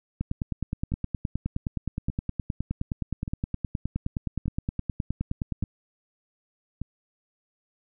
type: two click trains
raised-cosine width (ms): 5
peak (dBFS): -19 / -15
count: 6 / 53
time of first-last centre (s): 0.92-6.816 / 0.21-5.627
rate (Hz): 0.848 / 9.6
effects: none